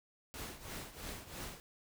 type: noise with tremolo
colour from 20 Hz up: pink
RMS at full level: -43 dBFS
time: 0.34-1.6 s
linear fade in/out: 0 ms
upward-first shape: triangle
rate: 3 Hz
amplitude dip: 80%
effects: none